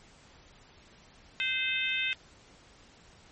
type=harmonic tone; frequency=518 Hz; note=C5; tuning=17 cents flat; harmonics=3 / 4 / 5 / 6 / 7; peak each=-37 / -34 / -31 / -37 / -35 dBFS; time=1.4-2.13 s; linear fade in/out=0 ms; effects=pink hiss -57 dBFS RMS until 3.31 s + MP3 32 kbps